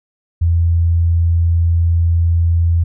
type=tone; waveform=sine; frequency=84.3 Hz; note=E2; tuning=39 cents sharp; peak=-10 dBFS; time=0.41-2.84 s; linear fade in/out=10 ms; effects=none